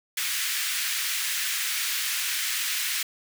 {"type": "high-pass noise", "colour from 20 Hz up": "pink", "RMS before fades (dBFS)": -28, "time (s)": [0.17, 3.03], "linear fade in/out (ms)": 5, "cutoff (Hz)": 1700, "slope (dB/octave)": 24, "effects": []}